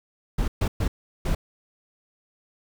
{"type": "noise bursts at uneven times", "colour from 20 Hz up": "brown", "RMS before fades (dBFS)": -23, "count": 4, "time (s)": [[0.38, 0.48], [0.61, 0.68], [0.8, 0.88], [1.25, 1.35]], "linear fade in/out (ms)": 5, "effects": []}